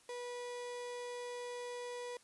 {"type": "tone", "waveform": "35% pulse", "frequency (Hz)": 487.9, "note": "B4", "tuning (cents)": -21, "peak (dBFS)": -40, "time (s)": [0.09, 2.17], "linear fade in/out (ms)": 2, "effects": ["white hiss -66 dBFS RMS until 2.23 s", "resampled to 24000 Hz"]}